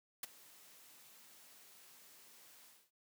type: noise with ADSR envelope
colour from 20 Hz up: white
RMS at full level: -39 dBFS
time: 0.23-2.91 s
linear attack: 4 ms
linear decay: 18 ms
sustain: -22 dB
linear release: 250 ms
effects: noise-tail reverb RT60 0.1 s tail -21 dB re dry + high-pass 150 Hz 12 dB/octave